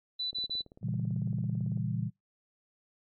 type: tone bursts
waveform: sine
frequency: 3982 Hz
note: B7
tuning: 14 cents sharp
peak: -31 dBFS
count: 3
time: 0.19-0.62 s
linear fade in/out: 10 ms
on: 120 ms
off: 35 ms
type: click train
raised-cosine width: 2 ms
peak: -38 dBFS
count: 27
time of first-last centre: 0.33-1.774 s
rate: 18 Hz
type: chord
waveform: sine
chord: A# diminished seventh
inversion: none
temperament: equal with one note detuned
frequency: 116.54 / 138.59 / 164.81 / 198.39 Hz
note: A#2 / C#3 / E3 / G3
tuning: 0 / 0 / 0 / +21 cents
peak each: -33 / -36 / -35 / -37 dBFS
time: 0.81-2.11 s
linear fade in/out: 50 ms
effects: noise-tail reverb RT60 0.2 s tail -26 dB re dry + MP3 32 kbps